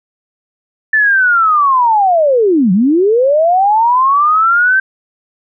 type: linear two-way sweep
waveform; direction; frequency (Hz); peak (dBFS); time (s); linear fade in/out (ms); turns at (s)
sine; down then up; 1772 to 174.6 to 1567; -7; 0.93-4.8; 5; 2.72
effects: none